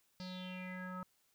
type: tone with low-pass filter sweep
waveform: square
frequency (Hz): 183.7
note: F#3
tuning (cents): -12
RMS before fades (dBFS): -45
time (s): 0.2-1.03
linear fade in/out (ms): 0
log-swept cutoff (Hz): 4800 to 1200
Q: 6.9
effects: white hiss -75 dBFS RMS until 1.34 s